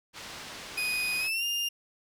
white low-pass noise, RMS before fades -43 dBFS, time 0.13-1.3 s, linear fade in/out 50 ms, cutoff 4500 Hz, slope 12 dB/octave
35% pulse tone with pitch glide, 2489 to 2810 Hz, D#7 to F7, 0 to +10 cents, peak -26 dBFS, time 0.77-1.69 s, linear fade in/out 10 ms, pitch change +210 cents, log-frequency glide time 1.19-1.44 s
effects none

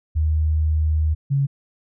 sine tone pair in turn, 77.78 / 138.83 Hz, D#2 / C#3, 0 / +3 cents, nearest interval minor seventh, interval 1003 cents, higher second, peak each -16 dBFS, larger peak neither, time 0.15-1.15 / 1.3-1.47 s, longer first, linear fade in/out 20 ms, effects none

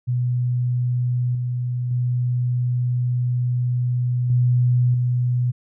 sine tone with level steps, 123.47 Hz, B2, in tune, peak -18 / -21 / -18 / -14 / -17 dBFS, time 0.07-5.52 s, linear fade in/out 20 ms, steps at 1.35 / 1.91 / 4.3 / 4.94 s, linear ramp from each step 2 ms, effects none

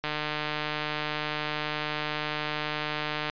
click train, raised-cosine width 0.3 ms, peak -14 dBFS, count 493, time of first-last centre 0.04-3.298 s, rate 151 Hz, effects resampled to 11025 Hz

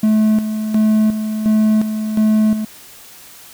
triangle tone with tremolo, 216 Hz, A3, 32 cents flat, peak -8 dBFS, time 0.03-2.65 s, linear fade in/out 5 ms, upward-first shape square, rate 1.4 Hz, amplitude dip 60%, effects white hiss -40 dBFS RMS until 3.53 s

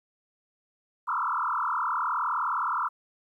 sine tone with frequency modulation, 1174.7 Hz, D6, in tune, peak -25 dBFS, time 1.07-2.89 s, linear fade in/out 20 ms, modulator 39.3 Hz, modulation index 5.7, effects 11-bit

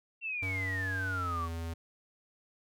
sine exponential sweep, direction down, 2731 to 1108.7 Hz, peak -33 dBFS, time 0.21-1.49 s, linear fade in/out 50 ms
square tone with pitch glide, 94.8 to 83.01 Hz, F#2 to E2, +43 to +13 cents, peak -36 dBFS, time 0.42-1.74 s, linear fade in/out 10 ms, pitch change -230 cents, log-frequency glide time 1.11-1.41 s
effects none

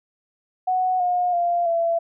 sine tone with pitch steps, 740 / 716.9 / 694.4 / 672.7 Hz, F#5 / F5 / F5 / E5, 0 / +45 / -10 / +35 cents, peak -18 dBFS, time 0.67-1.99 s, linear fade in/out 10 ms, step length 330 ms, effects none

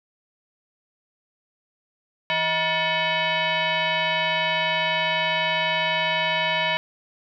sine tone with frequency modulation, 632 Hz, D#5, 27 cents sharp, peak -20 dBFS, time 2.3-6.77 s, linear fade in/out 0 ms, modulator 796 Hz, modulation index 3.5, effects none

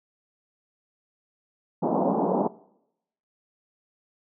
pink band-pass noise, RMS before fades -24 dBFS, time 1.82-2.48 s, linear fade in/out 10 ms, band 180 to 950 Hz, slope 48 dB/octave, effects noise-tail reverb RT60 0.8 s tail -21 dB re dry

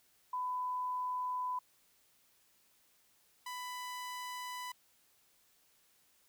sine / sawtooth tone pair in turn, 1001 / 995.4 Hz, B5 / B5, +23 / +13 cents, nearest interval unison, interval 10 cents, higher first, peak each -34 / -37 dBFS, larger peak first, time 0.33-1.59 / 3.46-4.72 s, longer neither, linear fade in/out 5 ms, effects white hiss -70 dBFS RMS until 6.28 s

